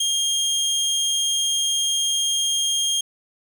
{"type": "tone", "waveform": "25% pulse", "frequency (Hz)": 3223, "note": "G7", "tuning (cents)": 47, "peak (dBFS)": -16, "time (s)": [0, 3.01], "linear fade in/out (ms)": 5, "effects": []}